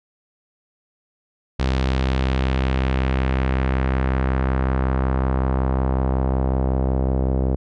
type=tone with low-pass filter sweep; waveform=sawtooth; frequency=65.41 Hz; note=C2; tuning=in tune; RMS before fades=-20 dBFS; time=1.59-7.56 s; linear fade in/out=10 ms; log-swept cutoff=4400 to 540 Hz; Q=1.3; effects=none